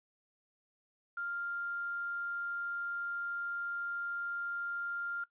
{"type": "tone with quantisation", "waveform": "sine", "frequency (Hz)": 1396.9, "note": "F6", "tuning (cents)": 0, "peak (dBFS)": -35, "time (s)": [1.17, 5.24], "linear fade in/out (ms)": 5, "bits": 10, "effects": ["noise-tail reverb RT60 0.1 s tail -17 dB re dry", "resampled to 8000 Hz"]}